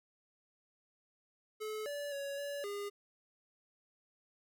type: tone with pitch steps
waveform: square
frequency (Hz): 430.8 / 577 / 560 / 570 / 406.6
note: A4 / D5 / C#5 / C#5 / G#4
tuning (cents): -37 / -31 / +18 / +48 / -37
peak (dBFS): -39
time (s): 1.6-2.9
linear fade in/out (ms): 20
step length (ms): 260
effects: none